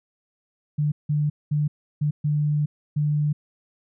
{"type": "tone bursts at uneven times", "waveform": "sine", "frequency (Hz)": 148.7, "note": "D3", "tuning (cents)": 22, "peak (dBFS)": -19, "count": 6, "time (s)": [[0.78, 0.92], [1.09, 1.3], [1.51, 1.68], [2.01, 2.11], [2.24, 2.66], [2.96, 3.33]], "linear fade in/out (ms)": 10, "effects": []}